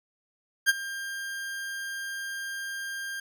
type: tone with ADSR envelope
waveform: 40% pulse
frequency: 1598 Hz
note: G6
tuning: 33 cents sharp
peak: -15 dBFS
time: 0.66-3.2 s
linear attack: 33 ms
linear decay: 27 ms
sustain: -17 dB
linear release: 4 ms
effects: none